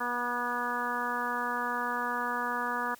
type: harmonic tone with a mistuned harmonic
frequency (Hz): 242.5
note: B3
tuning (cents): -31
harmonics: 1 / 2 / 3 / 4 / 5 / 6 / 7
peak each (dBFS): -40 / -40 / -40 / -34 / -35 / -37 / -37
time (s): 0-2.95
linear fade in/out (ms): 10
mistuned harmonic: 6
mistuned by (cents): +15
effects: white hiss -56 dBFS RMS until 2.99 s